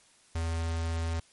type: tone with notch filter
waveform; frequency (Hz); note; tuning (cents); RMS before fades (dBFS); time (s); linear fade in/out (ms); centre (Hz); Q
square; 82.41; E2; 0; -31; 0.35-1.2; 5; 310; 1.6
effects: white hiss -61 dBFS RMS until 1.32 s + MP3 48 kbps